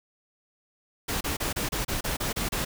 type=noise bursts; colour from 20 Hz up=pink; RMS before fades=-29 dBFS; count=10; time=1.08-2.65 s; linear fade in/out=10 ms; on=130 ms; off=30 ms; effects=none